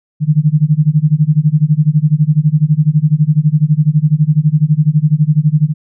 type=tone with tremolo; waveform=sine; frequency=151.9 Hz; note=D#3; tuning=41 cents flat; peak=-4 dBFS; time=0.2-5.74 s; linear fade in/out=50 ms; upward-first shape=sine; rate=12 Hz; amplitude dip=95%; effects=none

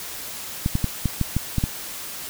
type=clicks; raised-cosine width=5 ms; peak=-8 dBFS; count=8; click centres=0.661 / 0.754 / 0.843 / 1.057 / 1.213 / 1.366 / 1.583 / 1.639 s; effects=white hiss -34 dBFS RMS until 2.29 s

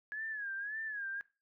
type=tone with vibrato; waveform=sine; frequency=1676 Hz; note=G#6; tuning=15 cents sharp; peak=-37 dBFS; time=0.12-1.21 s; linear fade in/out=0 ms; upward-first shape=sine; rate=1.8 Hz; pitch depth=110 cents each way; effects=noise-tail reverb RT60 0.3 s tail -20 dB re dry

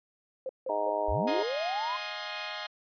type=tone bursts; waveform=sine; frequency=523.3 Hz; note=C5; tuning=in tune; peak=-31 dBFS; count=3; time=0.46-0.896 s; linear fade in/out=2 ms; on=32 ms; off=170 ms
type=harmonic tone; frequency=103.83 Hz; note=G#2; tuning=in tune; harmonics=3 / 4 / 5 / 6 / 7 / 8 / 9; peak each=-42 / -37 / -39 / -30 / -38 / -39 / -33 dBFS; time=0.69-1.43 s; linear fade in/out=5 ms
type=linear sweep; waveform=sine; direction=up; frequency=31 to 1052 Hz; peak=-30 dBFS; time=1.08-1.97 s; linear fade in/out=10 ms
type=chord; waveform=10% pulse; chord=F minor seventh; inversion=third; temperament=equal with one note detuned; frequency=622.3 / 711.9 / 830.6 / 1046.5 Hz; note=Eb5 / F5 / Ab5 / C6; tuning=0 / +33 / 0 / 0 cents; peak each=-31 / -33 / -31 / -34 dBFS; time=1.27-2.67 s; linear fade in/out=10 ms
effects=resampled to 11025 Hz

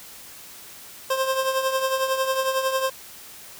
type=tone with tremolo; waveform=25% pulse; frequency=528 Hz; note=C5; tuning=16 cents sharp; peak=-15 dBFS; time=1.1-2.9 s; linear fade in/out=5 ms; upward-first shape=triangle; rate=11 Hz; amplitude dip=65%; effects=white hiss -43 dBFS RMS until 3.59 s

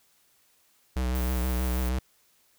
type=tone with vibrato; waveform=square; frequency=62.9 Hz; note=B1; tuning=32 cents sharp; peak=-26 dBFS; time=0.96-1.99 s; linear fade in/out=5 ms; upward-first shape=sine; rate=6.3 Hz; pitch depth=37 cents each way
type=noise; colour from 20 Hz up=violet; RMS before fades=-40 dBFS; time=1.15-1.89 s; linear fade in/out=2 ms
effects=white hiss -65 dBFS RMS until 2.58 s

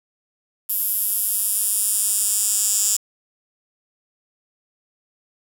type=tone with high-pass filter sweep; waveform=10% pulse; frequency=209.2 Hz; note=G#3; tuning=13 cents sharp; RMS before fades=-21 dBFS; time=0.69-2.97 s; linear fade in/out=10 ms; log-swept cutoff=12000 to 7500 Hz; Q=3.4; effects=7-bit

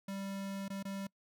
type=tone with dropouts; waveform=square; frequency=196 Hz; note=G3; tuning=in tune; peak=-39 dBFS; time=0.08-1.07 s; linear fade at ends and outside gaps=5 ms; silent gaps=0.682-0.701 / 0.828-0.851 s; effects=noise-tail reverb RT60 0.1 s tail -25 dB re dry

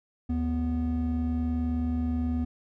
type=tone pair together; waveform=triangle; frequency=75.6 / 245.9 Hz; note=D#2 / B3; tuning=-49 / -7 cents; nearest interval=octave + minor sixth; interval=2042 cents; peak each=-26 / -25 dBFS; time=0.29-2.45 s; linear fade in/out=10 ms; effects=tanh soft clip ceiling -18 dBFS

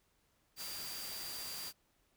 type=tone in noise; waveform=sine; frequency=4730 Hz; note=D8; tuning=12 cents sharp; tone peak=-46 dBFS; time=0.56-1.73 s; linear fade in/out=50 ms; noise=white; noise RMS=-45 dBFS; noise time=0.56-1.73 s; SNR=-4 dB; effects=pink hiss -75 dBFS RMS until 2.16 s

